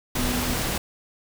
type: tone in noise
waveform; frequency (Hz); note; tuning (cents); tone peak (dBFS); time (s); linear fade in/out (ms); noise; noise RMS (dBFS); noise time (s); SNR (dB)
sine; 246.9; B3; 0; -28; 0.18-0.54; 5; pink; -26; 0.15-0.78; -5
effects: none